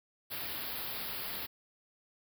white band-stop noise, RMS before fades -39 dBFS, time 0.3-1.47 s, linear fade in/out 20 ms, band 5000 to 11000 Hz, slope 96 dB/octave, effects none

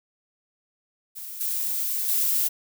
violet noise with level steps, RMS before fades -37 / -27 / -23 dBFS, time 1.15-2.49 s, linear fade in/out 20 ms, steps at 1.4 / 2.08 s, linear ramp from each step 10 ms, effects none

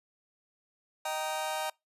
sawtooth chord, Eb major, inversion none, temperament just, 622.3 / 777.8 / 933.4 Hz, Eb5 / G5 / Bb5, 0 / -14 / +2 cents, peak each -32 dBFS, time 1.05-1.7 s, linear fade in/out 5 ms, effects noise-tail reverb RT60 0.2 s tail -25 dB re dry + resampled to 32000 Hz

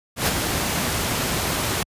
pink noise with ADSR envelope, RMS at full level -18 dBFS, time 0.16-1.83 s, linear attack 110 ms, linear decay 34 ms, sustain -5 dB, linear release 3 ms, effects high-pass 60 Hz 12 dB/octave + resampled to 32000 Hz

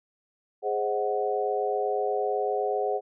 sine chord, Ab dominant seventh, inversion none, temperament equal, 415.3 / 523.3 / 622.3 / 740 Hz, Ab4 / C5 / Eb5 / Gb5, 0 / 0 / 0 / 0 cents, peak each -28 / -31 / -34 / -29 dBFS, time 0.62-3.01 s, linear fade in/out 50 ms, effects none

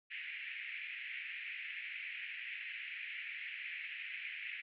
white band-pass noise, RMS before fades -45 dBFS, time 0.1-4.62 s, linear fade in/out 20 ms, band 1900 to 2600 Hz, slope 48 dB/octave, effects none

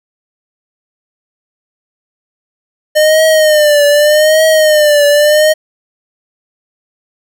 square tone with vibrato, 607 Hz, D#5, 43 cents flat, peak -6 dBFS, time 2.95-5.54 s, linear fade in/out 20 ms, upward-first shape triangle, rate 0.83 Hz, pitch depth 87 cents each way, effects none

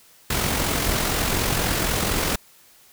pink noise with amplitude modulation, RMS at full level -21 dBFS, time 0.3-2.36 s, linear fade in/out 5 ms, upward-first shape sine, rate 44.1 Hz, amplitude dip 40%, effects white hiss -53 dBFS RMS until 2.92 s

